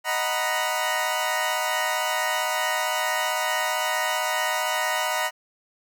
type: chord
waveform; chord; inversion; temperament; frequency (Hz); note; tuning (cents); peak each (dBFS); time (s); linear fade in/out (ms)
20% pulse; B major seventh; first; equal; 622.3 / 740 / 932.3 / 987.8; D#5 / F#5 / A#5 / B5; 0 / 0 / 0 / 0; -24; 0.04-5.31; 50
effects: none